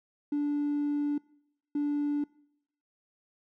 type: tone pair in turn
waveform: triangle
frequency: 291.3 / 291.3 Hz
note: D4 / D4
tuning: -14 / -14 cents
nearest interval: unison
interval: 0 cents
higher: neither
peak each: -23 dBFS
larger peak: neither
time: 0.32-1.18 / 1.75-2.24 s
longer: first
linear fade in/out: 5 ms
effects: noise-tail reverb RT60 0.8 s tail -26 dB re dry + tanh soft clip ceiling -23 dBFS

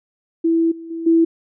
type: tone with level steps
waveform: sine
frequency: 330 Hz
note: E4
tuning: 2 cents sharp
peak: -13 / -31 / -24 / -10 dBFS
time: 0.44-1.25 s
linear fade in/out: 10 ms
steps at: 0.71 / 0.9 / 1.06 s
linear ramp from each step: 10 ms
effects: none

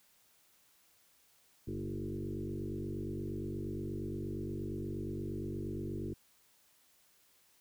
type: tone with frequency modulation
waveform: sine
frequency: 223.5 Hz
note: A3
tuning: 27 cents sharp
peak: -36 dBFS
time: 1.67-6.14 s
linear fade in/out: 10 ms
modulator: 48.5 Hz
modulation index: 3.5
effects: white hiss -68 dBFS RMS until 7.6 s

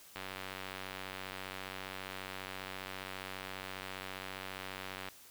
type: click train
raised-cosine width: 0.3 ms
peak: -25 dBFS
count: 468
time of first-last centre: 0.16-5.086 s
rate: 94.8 Hz
effects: white hiss -57 dBFS RMS until 5.3 s

